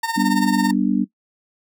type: tone with tremolo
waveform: 30% pulse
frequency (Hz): 913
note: A#5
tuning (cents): -36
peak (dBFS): -16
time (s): 0.03-0.71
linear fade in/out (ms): 5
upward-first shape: sine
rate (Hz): 18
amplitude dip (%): 70
type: chord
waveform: sine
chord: G major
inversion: none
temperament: just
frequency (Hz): 196 / 245 / 294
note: G3 / B3 / D4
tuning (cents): 0 / -14 / +2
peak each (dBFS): -20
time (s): 0.16-1.05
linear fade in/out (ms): 20
effects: noise-tail reverb RT60 0.1 s tail -18 dB re dry